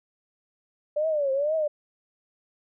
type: tone with vibrato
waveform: sine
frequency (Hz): 584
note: D5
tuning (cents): -10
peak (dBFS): -22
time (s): 0.96-1.68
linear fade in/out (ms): 10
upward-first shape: triangle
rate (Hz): 2.1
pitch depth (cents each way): 180
effects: none